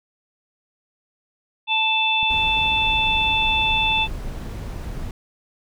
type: harmonic tone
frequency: 880 Hz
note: A5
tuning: in tune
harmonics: 1 / 3 / 4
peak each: -23 / -20 / -22 dBFS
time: 1.67-4.08 s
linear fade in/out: 50 ms
type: clicks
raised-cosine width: 5 ms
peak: -24 / -27 dBFS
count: 2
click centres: 2.23 / 2.343 s
type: noise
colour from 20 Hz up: brown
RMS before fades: -30 dBFS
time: 2.3-5.11 s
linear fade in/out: 2 ms
effects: none